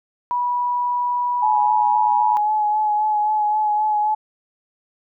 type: tone with pitch glide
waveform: sine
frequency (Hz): 976 to 963.7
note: B5 to B5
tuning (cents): -21 to -43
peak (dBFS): -18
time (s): 0.31-2.37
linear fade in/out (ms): 0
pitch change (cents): -22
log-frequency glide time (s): 1.65-1.73
type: tone with vibrato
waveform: sine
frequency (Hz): 848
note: G#5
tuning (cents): +36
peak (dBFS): -16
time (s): 1.42-4.15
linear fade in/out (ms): 10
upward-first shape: sine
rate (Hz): 3.8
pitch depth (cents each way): 22
effects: none